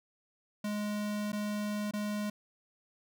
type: tone with dropouts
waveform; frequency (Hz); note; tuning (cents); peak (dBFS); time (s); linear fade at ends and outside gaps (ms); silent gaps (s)
square; 208.5; G#3; +7; -33; 0.64-2.3; 5; 1.32-1.329 / 1.911-1.935
effects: none